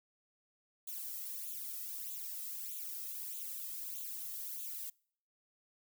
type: noise with flanger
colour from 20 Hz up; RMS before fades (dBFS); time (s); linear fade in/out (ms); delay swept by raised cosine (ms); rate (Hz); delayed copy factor
violet; -43; 0.87-4.9; 5; 0.28 to 1.58; 1.6; +0.85
effects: noise-tail reverb RT60 0.6 s tail -26 dB re dry